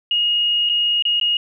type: tone with dropouts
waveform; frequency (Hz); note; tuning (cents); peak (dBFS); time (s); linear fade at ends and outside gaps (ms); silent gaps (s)
sine; 2869; F7; +46; -15; 0.11-1.37; 2; 0.691-0.696 / 1.024-1.052 / 1.199-1.212
effects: none